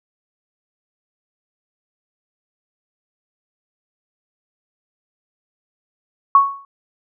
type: tone with exponential decay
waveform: sine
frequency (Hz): 1108.7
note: C#6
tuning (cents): 0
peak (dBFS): -4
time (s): 6.35-6.65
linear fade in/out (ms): 2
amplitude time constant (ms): 65
effects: none